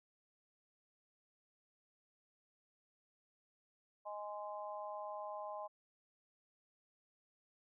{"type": "harmonic tone", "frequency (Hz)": 207.7, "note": "G#3", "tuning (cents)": 0, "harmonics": [3, 4, 5], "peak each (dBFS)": [-46, -47, -48], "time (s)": [4.05, 5.68], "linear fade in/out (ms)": 20, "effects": []}